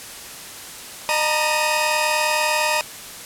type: tone cluster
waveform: sawtooth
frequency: 610 / 910 / 950 / 2509 Hz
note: D#5 / A#5 / A#5 / D#7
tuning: -34 / -42 / +33 / +14 cents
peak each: -20 dBFS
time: 1.09-2.81 s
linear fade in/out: 0 ms
effects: white hiss -36 dBFS RMS until 3.25 s + low-pass 12000 Hz 12 dB/octave